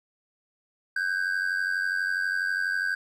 triangle ring-modulated tone, 1568 Hz, G6, in tune, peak -20 dBFS, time 0.96-2.95 s, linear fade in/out 5 ms, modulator 46.1 Hz, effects none

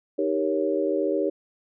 sine chord, Eb dominant seventh, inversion none, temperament equal, 311.1 / 392 / 466.2 / 554.4 Hz, Eb4 / G4 / Bb4 / Db5, 0 / 0 / 0 / 0 cents, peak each -27 / -26 / -29 / -27 dBFS, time 0.18-1.3 s, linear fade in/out 10 ms, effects none

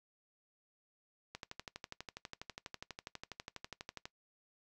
click train, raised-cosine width 0.2 ms, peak -26 dBFS, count 34, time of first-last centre 1.35-4.055 s, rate 12.2 Hz, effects noise-tail reverb RT60 0.1 s tail -20 dB re dry

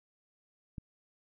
click, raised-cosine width 5 ms, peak -28 dBFS, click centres 0.782 s, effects none

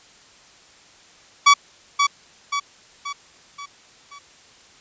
sawtooth tone with echo, 1138 Hz, C#6, 45 cents sharp, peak -5 dBFS, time 1.46-1.54 s, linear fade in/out 10 ms, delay 530 ms, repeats 5, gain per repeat -6 dB, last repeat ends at 4.19 s, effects white hiss -50 dBFS RMS until 4.8 s + resampled to 16000 Hz

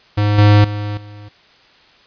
square tone with level steps, 103.83 Hz, G#2, in tune, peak -13 / -7 / -21 / -34 dBFS, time 0.17-1.29 s, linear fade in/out 10 ms, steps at 0.38 / 0.64 / 0.97 s, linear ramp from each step 5 ms, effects white hiss -49 dBFS RMS until 2.06 s + resampled to 11025 Hz

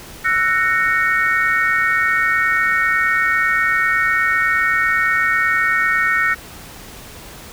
sine chord, F# dominant seventh, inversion third, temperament just, 1332 / 1480 / 1850 / 2220 Hz, E6 / F#6 / A#6 / C#7, +18 / 0 / -14 / +2 cents, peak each -21 / -20 / -17 / -21 dBFS, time 0.24-6.35 s, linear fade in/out 20 ms, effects pink hiss -37 dBFS RMS until 7.52 s

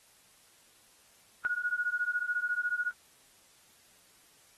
sine beating tone pair, 1444 / 1458 Hz, F#6 / F#6, -43 / -26 cents, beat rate 14 Hz, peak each -32 / -32 dBFS, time 1.45-2.91 s, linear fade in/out 0 ms, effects white hiss -62 dBFS RMS until 4.57 s + AAC 32 kbps

